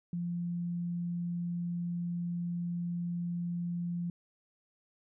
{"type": "tone", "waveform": "sine", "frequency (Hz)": 173.3, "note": "F3", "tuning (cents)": -13, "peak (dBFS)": -32, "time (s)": [0.13, 4.1], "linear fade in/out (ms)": 2, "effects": []}